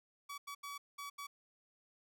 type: tone bursts at uneven times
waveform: sawtooth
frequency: 1139 Hz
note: C#6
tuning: 47 cents sharp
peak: -40 dBFS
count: 5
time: 0.29-0.38 / 0.47-0.55 / 0.63-0.78 / 0.98-1.1 / 1.18-1.27 s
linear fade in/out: 10 ms
effects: none